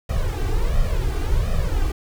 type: noise with flanger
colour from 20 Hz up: brown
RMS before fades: -20 dBFS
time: 0.09-1.92 s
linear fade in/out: 5 ms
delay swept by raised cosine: 1.6 to 2.6 ms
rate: 1.4 Hz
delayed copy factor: +0.9
effects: none